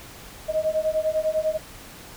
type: beating tone pair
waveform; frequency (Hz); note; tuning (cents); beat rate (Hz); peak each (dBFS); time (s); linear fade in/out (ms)
sine; 622.3 / 632.3; D#5 / D#5; 0 / +28; 10; -24; 0.48-1.58; 20
effects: pink hiss -43 dBFS RMS until 2.16 s